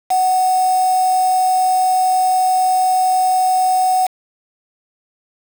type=tone with quantisation; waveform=sine; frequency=743 Hz; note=F#5; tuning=7 cents sharp; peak=-12 dBFS; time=0.1-4.07 s; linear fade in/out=10 ms; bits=4; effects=none